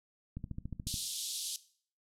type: click train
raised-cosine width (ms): 5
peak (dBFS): -27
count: 9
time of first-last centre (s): 0.37-0.941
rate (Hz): 14
type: band-pass noise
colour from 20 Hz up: pink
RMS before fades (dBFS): -39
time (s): 0.87-1.56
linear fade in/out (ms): 0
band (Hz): 3300 to 12000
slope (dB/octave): 48
effects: noise-tail reverb RT60 0.5 s tail -17 dB re dry